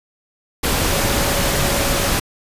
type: tone in noise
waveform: sine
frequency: 559 Hz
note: C#5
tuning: 14 cents sharp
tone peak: -26 dBFS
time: 0.91-2.08 s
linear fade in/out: 10 ms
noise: pink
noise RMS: -18 dBFS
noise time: 0.63-2.2 s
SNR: -11 dB
effects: resampled to 32000 Hz